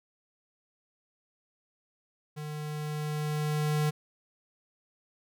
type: tone with level ramp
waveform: square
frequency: 151 Hz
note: D3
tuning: 48 cents sharp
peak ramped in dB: -37 to -25 dBFS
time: 2.36-3.91 s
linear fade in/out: 20 ms
effects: none